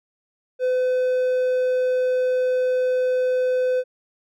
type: tone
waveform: triangle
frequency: 507 Hz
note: B4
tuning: 45 cents sharp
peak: -16 dBFS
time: 0.59-3.84 s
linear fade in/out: 50 ms
effects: none